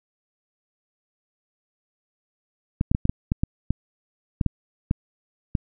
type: clicks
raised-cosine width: 5 ms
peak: -8 dBFS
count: 12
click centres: 2.811 / 2.915 / 2.949 / 3.054 / 3.095 / 3.319 / 3.435 / 3.706 / 4.412 / 4.463 / 4.911 / 5.552 s
effects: none